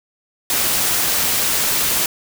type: noise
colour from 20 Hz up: white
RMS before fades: -18 dBFS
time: 0.5-2.06 s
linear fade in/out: 2 ms
effects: none